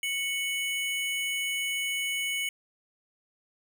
square tone pair together, 2217 / 2971 Hz, C#7 / F#7, 0 / +6 cents, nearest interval perfect fourth, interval 506 cents, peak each -31 / -33 dBFS, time 0.03-2.49 s, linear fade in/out 2 ms, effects none

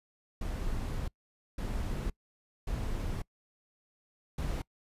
brown noise bursts at uneven times, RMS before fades -34 dBFS, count 4, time 0.41-1.08 / 1.58-2.1 / 2.67-3.22 / 4.38-4.62 s, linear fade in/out 5 ms, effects noise-tail reverb RT60 0.1 s tail -24 dB re dry + resampled to 32000 Hz

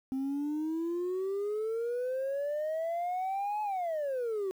sine exponential two-way sweep, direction up then down, 261.6 to 856 to 371.1 Hz, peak -28 dBFS, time 0.12-4.51 s, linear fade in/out 0 ms, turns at 3.62 s, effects tanh soft clip ceiling -29 dBFS + 10-bit

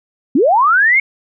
sine linear sweep, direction up, 228.9 to 2217 Hz, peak -8 dBFS, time 0.35-1 s, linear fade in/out 5 ms, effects none

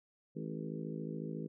harmonic tone with a mistuned harmonic, 54 Hz, A1, 32 cents flat, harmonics 3 / 4 / 5 / 6 / 7 / 8 / 9, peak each -42 / -44 / -46 / -48 / -49 / -50 / -51 dBFS, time 0.35-1.48 s, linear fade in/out 20 ms, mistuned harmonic 7, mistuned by +37 cents, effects none

